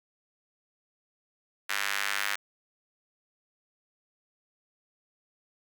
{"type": "tone with high-pass filter", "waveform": "sawtooth", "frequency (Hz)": 100.1, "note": "G2", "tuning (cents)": 37, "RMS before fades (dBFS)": -31, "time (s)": [1.69, 2.36], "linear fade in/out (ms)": 10, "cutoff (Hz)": 1700, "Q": 1.8, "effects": []}